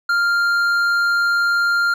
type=tone with hard clipping; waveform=sine; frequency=1396.9 Hz; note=F6; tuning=in tune; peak=-16 dBFS; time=0.09-1.94 s; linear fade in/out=5 ms; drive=6 dB; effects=none